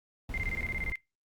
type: noise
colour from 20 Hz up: brown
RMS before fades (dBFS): -37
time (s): 0.29-0.92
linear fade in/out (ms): 2
type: tone bursts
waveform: sine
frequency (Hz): 2091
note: C7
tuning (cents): -2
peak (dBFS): -32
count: 11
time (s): 0.34-0.956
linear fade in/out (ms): 0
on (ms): 36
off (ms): 22
effects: noise-tail reverb RT60 0.2 s tail -19 dB re dry + Opus 48 kbps